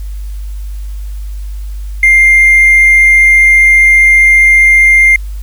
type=tone with hard clipping; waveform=triangle; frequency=2105 Hz; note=C7; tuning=10 cents sharp; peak=-3 dBFS; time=2.03-5.16 s; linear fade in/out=2 ms; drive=4 dB; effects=added 50 Hz sine -18 dBFS peak until 5.42 s + white hiss -43 dBFS RMS until 5.42 s